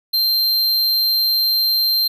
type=tone; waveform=square; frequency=4154 Hz; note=C8; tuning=13 cents flat; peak=-15 dBFS; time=0.13-2.08 s; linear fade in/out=10 ms; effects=none